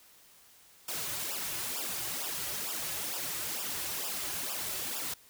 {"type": "noise with flanger", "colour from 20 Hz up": "white", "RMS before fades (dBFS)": -36, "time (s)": [0.88, 5.14], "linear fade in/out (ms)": 5, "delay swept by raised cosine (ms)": [0.47, 4.47], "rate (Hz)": 2.2, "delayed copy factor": -0.9, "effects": ["white hiss -59 dBFS RMS until 5.29 s"]}